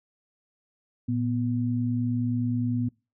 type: tone pair together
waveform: sine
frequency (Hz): 115.39 / 245.2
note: A#2 / B3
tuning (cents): -17 / -12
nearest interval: octave + minor second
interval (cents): 1305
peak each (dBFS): -27 / -26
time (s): 1.08-2.89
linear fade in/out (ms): 10
effects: noise-tail reverb RT60 0.3 s tail -25 dB re dry